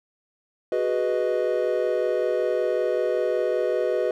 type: chord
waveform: triangle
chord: G# minor seventh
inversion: third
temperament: equal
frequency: 370 / 415.3 / 493.9 / 622.3 Hz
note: F#4 / G#4 / B4 / D#5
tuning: 0 / 0 / 0 / 0 cents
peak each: -25 / -27 / -23 / -25 dBFS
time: 0.72-4.11 s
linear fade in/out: 2 ms
effects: none